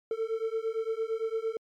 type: beating tone pair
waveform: triangle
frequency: 443.2 / 452 Hz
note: A4 / A4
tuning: +13 / +47 cents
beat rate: 8.8 Hz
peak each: -30 dBFS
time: 0.11-1.57 s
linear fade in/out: 2 ms
effects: MP3 96 kbps